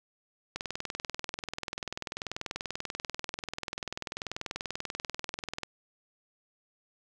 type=click train; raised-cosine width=0.2 ms; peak=-17 dBFS; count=105; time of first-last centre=0.56-5.633 s; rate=20.5 Hz; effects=none